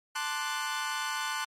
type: chord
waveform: sawtooth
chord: D dominant seventh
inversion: second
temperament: equal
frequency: 880 / 1046.5 / 1174.7 / 1480 Hz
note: A5 / C6 / D6 / F#6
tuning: 0 / 0 / 0 / 0 cents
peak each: -33 / -33 / -35 / -31 dBFS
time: 0.15-1.45 s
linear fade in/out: 10 ms
effects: low-pass 11000 Hz 12 dB/octave + MP3 64 kbps